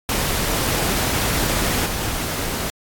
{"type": "noise with level steps", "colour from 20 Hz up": "pink", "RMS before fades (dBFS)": [-21, -25], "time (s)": [0.09, 2.7], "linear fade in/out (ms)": 0, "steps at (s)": 1.85, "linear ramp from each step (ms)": 10, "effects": ["AAC 64 kbps"]}